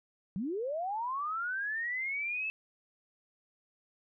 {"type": "linear sweep", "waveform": "sine", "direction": "up", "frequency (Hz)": [170, 2637], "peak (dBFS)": -32, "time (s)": [0.36, 2.5], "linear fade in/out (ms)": 0, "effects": []}